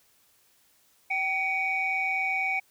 sine tone cluster, 767 / 2264 / 2432 Hz, G5 / C#7 / D#7, -38 / +36 / -40 cents, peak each -31 / -26 / -33 dBFS, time 1.1-2.6 s, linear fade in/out 10 ms, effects tanh soft clip ceiling -17 dBFS + white hiss -64 dBFS RMS until 2.7 s

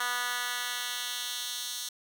10% pulse tone with high-pass filter sweep, 244.9 Hz, B3, 14 cents flat, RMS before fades -34 dBFS, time 0-1.89 s, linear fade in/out 5 ms, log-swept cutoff 1400 to 4500 Hz, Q 1.3, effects none

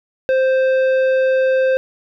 triangle tone with tanh clipping, 523.3 Hz, C5, in tune, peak -14 dBFS, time 0.29-1.77 s, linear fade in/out 0 ms, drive 14 dB, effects none

